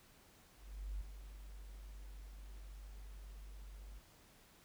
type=tone with ADSR envelope; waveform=sine; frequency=49 Hz; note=G1; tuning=in tune; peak=-38 dBFS; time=0.56-4 s; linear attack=450 ms; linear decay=6 ms; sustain=-11 dB; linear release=29 ms; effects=pink hiss -65 dBFS RMS until 4.64 s